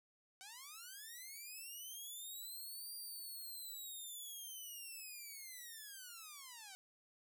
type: linear two-way sweep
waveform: 5% pulse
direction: up then down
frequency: 740 to 4772 to 740 Hz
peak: -40 dBFS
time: 0.41-6.75 s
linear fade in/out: 0 ms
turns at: 2.95 s
effects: none

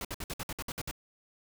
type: noise bursts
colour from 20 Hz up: pink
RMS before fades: -37 dBFS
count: 10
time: 0.01-0.912 s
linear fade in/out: 2 ms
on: 38 ms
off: 58 ms
effects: none

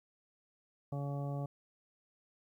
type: harmonic tone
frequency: 141.5 Hz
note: C#3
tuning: 36 cents sharp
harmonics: 1 / 2 / 3 / 4 / 5 / 6 / 8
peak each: -36 / -46 / -50 / -46 / -48 / -54 / -55 dBFS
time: 0.92-1.46 s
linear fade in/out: 5 ms
effects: 12-bit

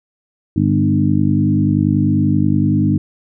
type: harmonic tone with a mistuned harmonic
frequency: 50.4 Hz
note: G1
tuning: 49 cents sharp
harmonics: 2 / 3 / 4 / 5 / 6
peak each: -18 / -18 / -18 / -18 / -18 dBFS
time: 0.56-2.98 s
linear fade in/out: 5 ms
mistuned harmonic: 3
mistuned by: -18 cents
effects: none

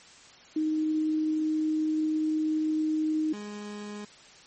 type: tone pair in turn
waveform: sine / 30% pulse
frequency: 311.1 / 207.6 Hz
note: D#4 / G#3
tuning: 0 / 0 cents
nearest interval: perfect fifth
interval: 700 cents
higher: first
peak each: -24 / -34 dBFS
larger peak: first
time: 0.56-3.33 / 3.33-4.05 s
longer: first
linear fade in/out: 5 ms
effects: white hiss -52 dBFS RMS until 4.46 s + MP3 32 kbps

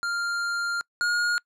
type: tone pair in turn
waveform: square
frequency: 1396.9 / 1430.4 Hz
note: F6 / F6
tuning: 0 / +41 cents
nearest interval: unison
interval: 41 cents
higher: second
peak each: -26 / -22 dBFS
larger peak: second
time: 0.03-0.81 / 1.01-1.38 s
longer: first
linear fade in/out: 0 ms
effects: noise-tail reverb RT60 0.1 s tail -26 dB re dry + low-pass 7000 Hz 12 dB/octave

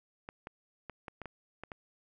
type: clicks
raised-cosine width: 0.5 ms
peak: -27 dBFS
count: 8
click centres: 0.289 / 0.471 / 0.897 / 1.082 / 1.217 / 1.257 / 1.636 / 1.718 s
effects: none

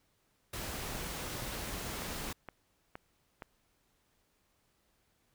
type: noise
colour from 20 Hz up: pink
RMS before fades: -40 dBFS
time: 0.53-2.33 s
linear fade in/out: 5 ms
type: click train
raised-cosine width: 0.5 ms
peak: -28 dBFS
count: 4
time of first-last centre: 2.02-3.422 s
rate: 2.14 Hz
effects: pink hiss -74 dBFS RMS until 5.34 s

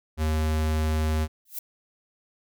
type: tone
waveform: square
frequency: 78 Hz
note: D#2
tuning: 5 cents sharp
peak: -23 dBFS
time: 0.17-1.28 s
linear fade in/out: 50 ms
type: noise with exponential growth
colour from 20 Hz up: violet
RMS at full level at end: -28 dBFS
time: 1.45-1.59 s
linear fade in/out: 5 ms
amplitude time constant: 30 ms
effects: none

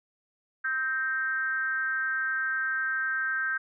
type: tone with frequency modulation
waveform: sine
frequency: 1568 Hz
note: G6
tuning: in tune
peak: -26 dBFS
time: 0.64-3.58 s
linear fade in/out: 10 ms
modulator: 275 Hz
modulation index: 0.61
effects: none

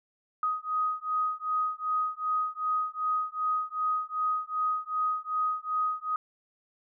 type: beating tone pair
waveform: sine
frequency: 1251 / 1253.6 Hz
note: D#6 / D#6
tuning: +9 / +13 cents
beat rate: 2.6 Hz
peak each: -30 dBFS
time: 0.43-6.16 s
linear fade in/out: 2 ms
effects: none

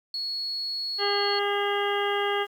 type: tone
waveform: sine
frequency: 4350 Hz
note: C#8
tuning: 33 cents flat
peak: -28 dBFS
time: 0.14-1.39 s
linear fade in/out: 2 ms
type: harmonic tone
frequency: 405.5 Hz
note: G#4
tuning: 41 cents flat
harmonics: 1 / 2 / 3 / 4 / 5 / 7 / 8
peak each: -27 / -30 / -32 / -33 / -34 / -35 / -36 dBFS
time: 0.98-2.47 s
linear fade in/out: 50 ms
effects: 9-bit

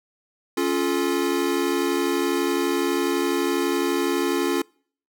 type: chord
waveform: square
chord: Db augmented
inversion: none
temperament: equal with one note detuned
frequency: 277.2 / 349.2 / 429.2 Hz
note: Db4 / F4 / A4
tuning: 0 / 0 / -43 cents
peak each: -26 / -24 / -28 dBFS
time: 0.57-4.62 s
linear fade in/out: 5 ms
effects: noise-tail reverb RT60 0.5 s tail -26 dB re dry

